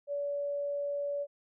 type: tone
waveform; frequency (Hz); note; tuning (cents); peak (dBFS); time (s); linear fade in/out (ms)
sine; 572; D5; -46; -31; 0.07-1.27; 50
effects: none